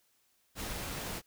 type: noise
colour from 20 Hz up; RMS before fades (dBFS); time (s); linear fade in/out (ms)
pink; -39; 0.55-1.22; 50
effects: white hiss -72 dBFS RMS until 1.26 s